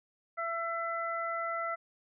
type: harmonic tone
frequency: 670 Hz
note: E5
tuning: 28 cents sharp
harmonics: 1 / 2 / 3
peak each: -37 / -34 / -40 dBFS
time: 0.37-1.76 s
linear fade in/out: 20 ms
effects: none